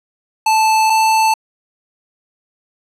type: tone pair in turn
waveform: square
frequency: 877 / 881.7 Hz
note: A5 / A5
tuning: -6 / +3 cents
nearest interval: unison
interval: 9 cents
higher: second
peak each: -11 dBFS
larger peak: neither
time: 0.46-0.9 / 0.9-1.34 s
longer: neither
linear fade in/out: 5 ms
effects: low-pass 11000 Hz 12 dB/octave